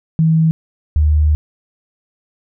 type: tone pair in turn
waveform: sine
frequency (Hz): 160.8 / 75.89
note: E3 / D#2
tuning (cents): -43 / -43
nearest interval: octave + minor second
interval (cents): 1300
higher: first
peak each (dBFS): -9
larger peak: neither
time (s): 0.19-0.51 / 0.96-1.35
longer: second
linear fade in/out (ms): 0
effects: none